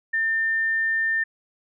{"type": "tone", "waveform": "sine", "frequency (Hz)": 1800, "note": "A6", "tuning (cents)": 39, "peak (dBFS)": -20, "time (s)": [0.13, 1.24], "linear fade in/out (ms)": 10, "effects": []}